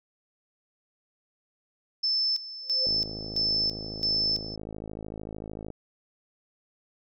sine tone with tremolo, 5274 Hz, E8, in tune, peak -23 dBFS, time 2.03-4.56 s, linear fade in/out 10 ms, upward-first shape square, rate 1.5 Hz, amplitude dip 80%
sine tone with exponential growth, 520 Hz, C5, 11 cents flat, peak -30 dBFS, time 2.61-2.86 s, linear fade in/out 2 ms, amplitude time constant 53 ms
click train, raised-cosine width 2 ms, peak -25 dBFS, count 152, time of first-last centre 2.87-5.703 s, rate 53.3 Hz
effects none

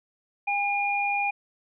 sine tone pair together, 809 / 2424 Hz, G#5 / D#7, -46 / -46 cents, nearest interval octave + perfect fifth, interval 1900 cents, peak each -26 dBFS, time 0.47-1.31 s, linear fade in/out 10 ms, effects none

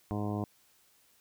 harmonic tone, 103.83 Hz, G#2, in tune, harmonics 1 / 2 / 3 / 4 / 5 / 6 / 7 / 8 / 9 / 10, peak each -35 / -36 / -38 / -42 / -47 / -45 / -43 / -51 / -48 / -48 dBFS, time 0.11-0.44 s, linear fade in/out 0 ms, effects white hiss -66 dBFS RMS until 1.2 s

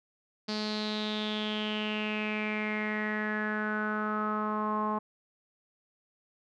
sawtooth tone with low-pass filter sweep, 213 Hz, G#3, 44 cents sharp, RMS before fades -32 dBFS, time 0.48-4.99 s, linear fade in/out 10 ms, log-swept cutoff 4600 to 1000 Hz, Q 7.2, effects none

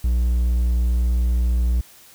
triangle tone, 60.1 Hz, B1, 46 cents flat, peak -14 dBFS, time 0.04-1.81 s, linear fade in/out 5 ms, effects white hiss -48 dBFS RMS until 2.14 s

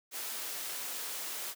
white high-pass noise, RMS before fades -39 dBFS, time 0.11-1.55 s, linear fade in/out 50 ms, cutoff 340 Hz, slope 12 dB/octave, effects none

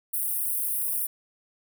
white high-pass noise, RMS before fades -28 dBFS, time 0.13-1.07 s, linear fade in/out 10 ms, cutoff 8900 Hz, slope 96 dB/octave, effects none

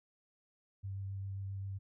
sine tone with vibrato, 97.6 Hz, G2, 7 cents flat, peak -38 dBFS, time 0.83-1.79 s, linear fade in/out 20 ms, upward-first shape sine, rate 7.5 Hz, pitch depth 12 cents each way, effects none

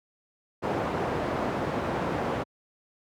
white low-pass noise, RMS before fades -29 dBFS, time 0.62-2.44 s, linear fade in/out 20 ms, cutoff 780 Hz, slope 12 dB/octave, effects high-pass 80 Hz 12 dB/octave

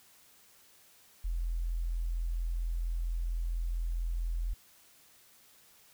sine tone, 42.18 Hz, E1, 41 cents sharp, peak -30 dBFS, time 1.24-4.54 s, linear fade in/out 10 ms, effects white hiss -61 dBFS RMS until 5.93 s

